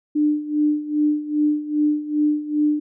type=tone with tremolo; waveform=sine; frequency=299.1 Hz; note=D4; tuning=32 cents sharp; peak=-14 dBFS; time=0.15-2.8 s; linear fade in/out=10 ms; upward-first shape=sine; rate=2.5 Hz; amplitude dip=80%; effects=none